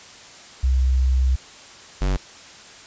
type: tone pair in turn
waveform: sine / square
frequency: 64.7 / 47.1 Hz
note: C2 / F#1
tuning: -19 / +32 cents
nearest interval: perfect fourth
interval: 549 cents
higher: first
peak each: -15 / -19 dBFS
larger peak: first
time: 0.63-1.36 / 2.01-2.17 s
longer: first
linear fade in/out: 10 ms
effects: white hiss -43 dBFS RMS until 2.86 s + resampled to 16000 Hz